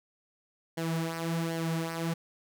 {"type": "tone with flanger", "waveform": "sawtooth", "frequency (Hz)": 164.81, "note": "E3", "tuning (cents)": 0, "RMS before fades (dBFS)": -32, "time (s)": [0.77, 2.14], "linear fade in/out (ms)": 10, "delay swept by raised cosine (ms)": [0.79, 5.79], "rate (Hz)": 1.3, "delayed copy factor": -0.65, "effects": []}